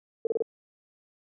sine tone bursts, 452.7 Hz, A4, 49 cents sharp, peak -22 dBFS, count 4, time 0.25-0.423 s, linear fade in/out 2 ms, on 20 ms, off 31 ms, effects none

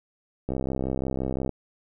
click train, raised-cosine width 2 ms, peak -15 dBFS, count 67, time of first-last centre 0.49-1.493 s, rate 65.8 Hz, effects none

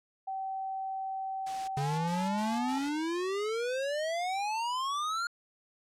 sine tone with pitch glide, 769 to 863.2 Hz, G5 to A5, -33 to -33 cents, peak -33 dBFS, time 0.27-2.79 s, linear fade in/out 10 ms, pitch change +200 cents, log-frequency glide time 1.78-1.91 s
white noise bursts, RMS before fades -44 dBFS, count 5, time 1.46-2.896 s, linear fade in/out 10 ms, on 220 ms, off 84 ms
square exponential sweep, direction up, 138.59 to 1424 Hz, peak -31 dBFS, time 1.77-5.27 s, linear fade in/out 2 ms
effects low-pass 7000 Hz 12 dB/octave

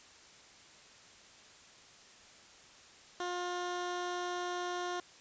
15% pulse tone, 355.8 Hz, F4, 32 cents sharp, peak -29 dBFS, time 3.2-5 s, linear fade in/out 2 ms, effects white hiss -57 dBFS RMS until 5.2 s + resampled to 16000 Hz

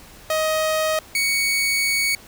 sawtooth tone pair in turn, 628 / 2232 Hz, D#5 / C#7, +16 / +11 cents, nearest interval octave + minor seventh, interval 2195 cents, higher second, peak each -15 dBFS, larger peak neither, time 0.3-0.99 / 1.15-2.15 s, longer second, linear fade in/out 2 ms, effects pink hiss -45 dBFS RMS until 2.27 s

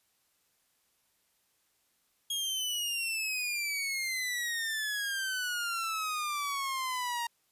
sawtooth exponential sweep, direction down, 3287 to 932.3 Hz, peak -28 dBFS, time 2.3-7.27 s, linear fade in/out 5 ms, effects white hiss -73 dBFS RMS until 7.51 s + resampled to 32000 Hz

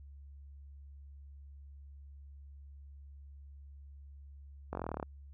slowing click train, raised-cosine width 1 ms, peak -23 dBFS, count 13, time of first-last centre 4.73-5.028 s, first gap 21 ms, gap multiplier 1.03, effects added 70 Hz sine -49 dBFS peak until 5.33 s

